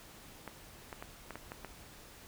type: clicks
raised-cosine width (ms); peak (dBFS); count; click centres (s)
0.5; -27; 7; 0.477 / 0.928 / 1.025 / 1.307 / 1.356 / 1.519 / 1.647
effects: pink hiss -54 dBFS RMS until 2.27 s